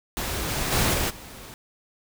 pink noise with level steps, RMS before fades -29 / -27 / -22 / -25 / -42 dBFS, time 0.17-1.54 s, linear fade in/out 0 ms, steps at 0.48 / 0.71 / 0.93 / 1.09 s, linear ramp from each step 20 ms, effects none

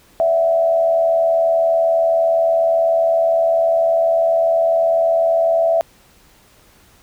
sine tone with frequency modulation, 662 Hz, E5, 7 cents sharp, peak -12 dBFS, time 0.2-5.81 s, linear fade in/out 0 ms, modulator 79.8 Hz, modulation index 0.48, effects pink hiss -51 dBFS RMS until 7.02 s

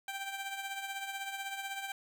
15% pulse tone with tremolo, 784 Hz, G5, in tune, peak -29 dBFS, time 0.08-1.92 s, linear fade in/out 2 ms, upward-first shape triangle, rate 16 Hz, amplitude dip 60%, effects none

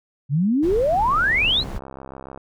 sine exponential sweep, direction up, 130.81 to 4299 Hz, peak -16 dBFS, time 0.29-1.64 s, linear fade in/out 50 ms
brown noise, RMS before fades -30 dBFS, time 0.62-1.79 s, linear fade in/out 20 ms
click train, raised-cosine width 1 ms, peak -22 dBFS, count 87, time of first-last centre 1.09-2.376 s, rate 66.9 Hz
effects none

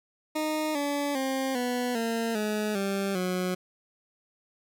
20% pulse tone with pitch steps, 308.9 / 286.6 / 265.8 / 246.6 / 228.8 / 212.2 / 196.86 / 182.62 Hz, D#4 / D4 / C4 / B3 / A#3 / G#3 / G3 / F#3, -12 / -42 / +27 / -2 / -32 / +38 / +8 / -22 cents, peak -22 dBFS, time 0.35-3.55 s, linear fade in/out 10 ms, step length 400 ms, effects none

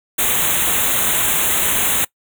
white band-stop noise, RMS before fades -17 dBFS, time 0.18-2.05 s, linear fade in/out 10 ms, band 3900 to 6400 Hz, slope 96 dB/octave, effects noise-tail reverb RT60 0.1 s tail -22 dB re dry

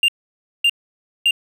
triangle tone bursts, 2794 Hz, F7, in tune, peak -10 dBFS, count 3, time 0.03-1.309 s, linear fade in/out 2 ms, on 53 ms, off 560 ms, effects none

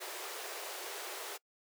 pink high-pass noise, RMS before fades -43 dBFS, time 0-1.38 s, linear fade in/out 20 ms, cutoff 350 Hz, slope 96 dB/octave, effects noise-tail reverb RT60 0.1 s tail -24 dB re dry

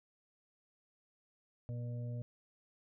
harmonic tone, 120 Hz, B2, 49 cents flat, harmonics 1 / 2 / 4 / 5, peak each -38 / -50 / -55 / -54 dBFS, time 1.69-2.22 s, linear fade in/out 0 ms, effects none

